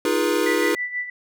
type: chord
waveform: square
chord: F half-diminished seventh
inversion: third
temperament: equal with one note detuned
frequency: 311.1 / 349.2 / 415.3 / 483.7 Hz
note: Eb4 / F4 / Ab4 / Cb5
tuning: 0 / 0 / 0 / -36 cents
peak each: -25 dBFS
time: 0.05-0.75 s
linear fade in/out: 2 ms
type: tone with tremolo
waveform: sine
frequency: 1975.5 Hz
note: B6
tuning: in tune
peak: -22 dBFS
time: 0.46-1.1 s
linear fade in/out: 5 ms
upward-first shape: sine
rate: 6.2 Hz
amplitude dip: 70%
effects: none